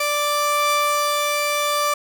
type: tone pair together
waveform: sawtooth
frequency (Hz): 587 / 1174.7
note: D5 / D6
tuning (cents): -1 / 0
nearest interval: octave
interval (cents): 1201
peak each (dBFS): -19 / -16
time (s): 0-1.94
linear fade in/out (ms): 5
effects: none